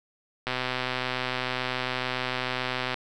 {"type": "click train", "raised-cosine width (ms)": 0.3, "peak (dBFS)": -12, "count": 315, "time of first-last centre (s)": [0.47, 2.942], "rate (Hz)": 127, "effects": []}